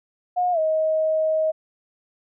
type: tone with pitch glide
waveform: sine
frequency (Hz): 720 to 630.4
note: F#5 to D#5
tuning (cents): -47 to +23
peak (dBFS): -18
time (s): 0.36-1.52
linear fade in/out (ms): 20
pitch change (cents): -230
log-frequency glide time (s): 0.52-0.59
effects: none